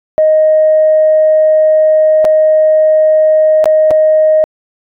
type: tone with dropouts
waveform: sine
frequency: 623 Hz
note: D#5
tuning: 2 cents sharp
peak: -4 dBFS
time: 0.18-4.44 s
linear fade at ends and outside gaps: 0 ms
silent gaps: 2.245-2.251 / 3.642-3.657 / 3.907-3.912 s
effects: tanh soft clip ceiling 0 dBFS